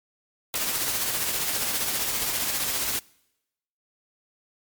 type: noise with tremolo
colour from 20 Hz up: white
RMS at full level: -25 dBFS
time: 0.54-2.99 s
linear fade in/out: 0 ms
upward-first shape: triangle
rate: 15 Hz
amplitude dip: 40%
effects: noise-tail reverb RT60 0.9 s tail -25 dB re dry + MP3 96 kbps